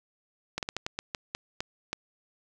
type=slowing click train; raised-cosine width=0.2 ms; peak=-14 dBFS; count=10; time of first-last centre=0.58-1.93 s; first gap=48 ms; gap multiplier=1.27; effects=none